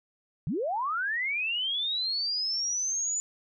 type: linear sweep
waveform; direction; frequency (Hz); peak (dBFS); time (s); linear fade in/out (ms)
sine; up; 120.2 to 7030; -27; 0.47-3.2; 0
effects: none